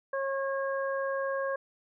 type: harmonic tone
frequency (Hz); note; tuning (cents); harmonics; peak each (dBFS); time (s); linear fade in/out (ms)
544; C#5; -33; 1 / 2 / 3; -30 / -36 / -37; 0.13-1.56; 5
effects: none